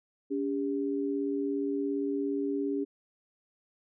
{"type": "tone pair together", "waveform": "sine", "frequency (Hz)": [283.3, 400.6], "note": ["C#4", "G4"], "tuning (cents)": [38, 38], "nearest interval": "tritone", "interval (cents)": 600, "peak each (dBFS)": [-30, -32], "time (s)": [0.3, 2.85], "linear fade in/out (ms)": 20, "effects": []}